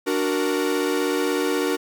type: chord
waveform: 45% pulse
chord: D augmented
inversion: none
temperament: equal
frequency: 293.7 / 370 / 466.2 Hz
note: D4 / F#4 / A#4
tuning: 0 / 0 / 0 cents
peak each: -25 dBFS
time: 0.06-1.77 s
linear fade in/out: 20 ms
effects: none